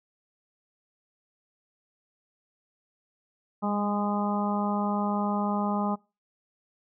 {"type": "harmonic tone with a mistuned harmonic", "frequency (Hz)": 205.9, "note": "G#3", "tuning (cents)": -15, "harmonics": [1, 2, 3, 4, 5, 6], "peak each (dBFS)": [-27, -38, -35, -32, -35, -36], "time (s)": [3.62, 5.96], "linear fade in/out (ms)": 20, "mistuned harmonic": 1, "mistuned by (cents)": -17, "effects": ["noise-tail reverb RT60 0.3 s tail -25 dB re dry"]}